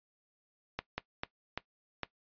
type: slowing click train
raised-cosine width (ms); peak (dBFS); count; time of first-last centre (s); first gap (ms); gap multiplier
0.3; -18; 5; 0.79-2.033; 190; 1.34
effects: noise-tail reverb RT60 0.1 s tail -18 dB re dry + resampled to 11025 Hz